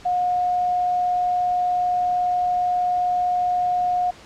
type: tone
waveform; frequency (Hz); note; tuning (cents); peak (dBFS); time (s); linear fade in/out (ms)
sine; 720; F#5; -47; -18; 0.05-4.11; 10
effects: pink hiss -45 dBFS RMS until 4.25 s + low-pass 6000 Hz 12 dB/octave